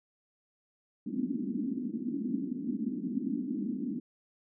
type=band-pass noise; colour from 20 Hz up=pink; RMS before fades=-34 dBFS; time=1.06-4 s; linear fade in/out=10 ms; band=210 to 290 Hz; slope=48 dB/octave; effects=none